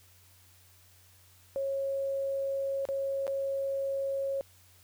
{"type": "tone with dropouts", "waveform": "sine", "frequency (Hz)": 547, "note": "C#5", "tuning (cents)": -23, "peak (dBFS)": -29, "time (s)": [1.56, 4.41], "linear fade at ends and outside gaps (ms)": 0, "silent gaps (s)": [[2.853, 2.888], [3.268, 3.278]], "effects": ["added 91 Hz sine -61 dBFS peak until 4.83 s", "white hiss -61 dBFS RMS until 4.83 s"]}